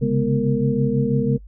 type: tone cluster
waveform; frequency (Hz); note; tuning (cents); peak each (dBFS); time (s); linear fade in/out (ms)
sine; 134.4 / 140.5 / 206.3 / 243.5 / 461.9; C3 / C#3 / G#3 / B3 / A#4; +47 / +24 / -11 / -24 / -16; -23; 0.01-1.38; 20
effects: noise-tail reverb RT60 0.1 s tail -23 dB re dry + added 50 Hz sine -38 dBFS peak until 1.47 s

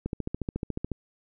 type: click train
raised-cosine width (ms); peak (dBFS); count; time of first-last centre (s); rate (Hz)
3; -17; 13; 0.06-0.917; 14
effects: none

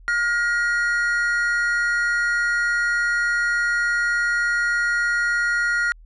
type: tone pair together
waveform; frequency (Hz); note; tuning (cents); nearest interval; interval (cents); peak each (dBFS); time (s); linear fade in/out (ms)
triangle; 1423.4 / 1900; F6 / A#6; +33 / +33; perfect fourth; 500; -18 / -22; 0.08-5.92; 0
effects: added 40 Hz sine -43 dBFS peak until 6.05 s + resampled to 24000 Hz

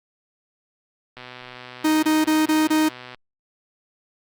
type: click train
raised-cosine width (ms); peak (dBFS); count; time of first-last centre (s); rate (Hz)
0.3; -22; 248; 1.17-3.146; 125
type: tone bursts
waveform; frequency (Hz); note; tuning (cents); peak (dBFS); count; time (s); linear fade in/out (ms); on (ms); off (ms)
45% pulse; 311.1; D#4; 0; -16; 5; 1.84-2.89; 10; 190; 25
effects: Opus 48 kbps

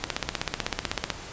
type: click train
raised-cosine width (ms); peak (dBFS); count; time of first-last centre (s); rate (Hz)
0.2; -7; 18; 0.04-1.103; 16
effects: pink hiss -40 dBFS RMS until 1.32 s + resampled to 16000 Hz

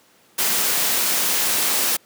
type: noise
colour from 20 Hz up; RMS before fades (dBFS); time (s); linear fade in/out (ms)
white; -20; 0.38-1.97; 10
effects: pink hiss -55 dBFS RMS until 2.05 s + high-pass 200 Hz 12 dB/octave

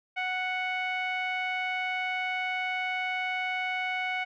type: tone with low-pass filter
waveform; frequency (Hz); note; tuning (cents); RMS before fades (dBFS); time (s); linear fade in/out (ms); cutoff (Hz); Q
sawtooth; 740; F#5; 0; -31; 0.16-4.25; 20; 2400; 4.9
effects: none

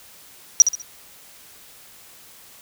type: tone with echo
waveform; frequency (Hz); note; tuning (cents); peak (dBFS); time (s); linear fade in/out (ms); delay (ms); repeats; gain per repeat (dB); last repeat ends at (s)
sine; 5790; F#8; -38; -5; 0.6-0.62; 0; 66; 3; -9; 0.818
effects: white hiss -47 dBFS RMS until 2.61 s

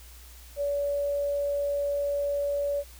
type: tone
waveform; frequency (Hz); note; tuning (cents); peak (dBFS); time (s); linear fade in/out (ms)
sine; 571; D5; -49; -25; 0.56-2.84; 50
effects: added 60 Hz sine -47 dBFS peak until 2.99 s + white hiss -52 dBFS RMS until 2.99 s

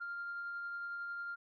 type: tone with tremolo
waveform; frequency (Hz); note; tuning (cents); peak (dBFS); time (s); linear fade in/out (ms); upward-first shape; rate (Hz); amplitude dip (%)
sine; 1396.9; F6; 0; -37; 0-1.36; 20; triangle; 11; 25
effects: tanh soft clip ceiling -35 dBFS

